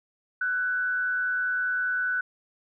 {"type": "tone with frequency modulation", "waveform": "sine", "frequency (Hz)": 1495, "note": "F#6", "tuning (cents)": 17, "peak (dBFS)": -24, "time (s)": [0.41, 2.21], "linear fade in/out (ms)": 5, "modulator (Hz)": 125, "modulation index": 0.42, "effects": []}